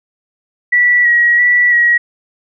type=tone with vibrato; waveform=sine; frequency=1930 Hz; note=B6; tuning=40 cents flat; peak=-7 dBFS; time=0.72-1.98 s; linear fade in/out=10 ms; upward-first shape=square; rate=1.5 Hz; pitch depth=21 cents each way; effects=none